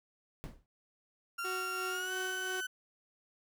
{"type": "noise with exponential decay", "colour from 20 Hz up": "brown", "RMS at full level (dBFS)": -37, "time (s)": [0.44, 0.66], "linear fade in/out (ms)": 0, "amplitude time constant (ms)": 46}
{"type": "tone with pitch glide", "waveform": "35% pulse", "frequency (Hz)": [1383, 1508.2], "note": ["F6", "F#6"], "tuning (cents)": [-17, 33], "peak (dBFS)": -34, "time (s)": [1.38, 2.67], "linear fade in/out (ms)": 10, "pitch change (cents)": 150, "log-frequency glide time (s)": [1.88, 2.13]}
{"type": "tone with tremolo", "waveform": "sawtooth", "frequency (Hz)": 371.1, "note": "F#4", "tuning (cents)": 5, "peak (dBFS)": -34, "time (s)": [1.44, 2.61], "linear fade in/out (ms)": 10, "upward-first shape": "sine", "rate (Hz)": 2.9, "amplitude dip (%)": 45}
{"effects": []}